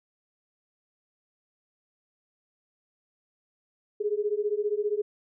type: beating tone pair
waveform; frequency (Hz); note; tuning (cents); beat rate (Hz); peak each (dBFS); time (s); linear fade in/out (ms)
sine; 409.3 / 424.3; G#4 / G#4; -25 / +37; 15; -28; 4-5.02; 10
effects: none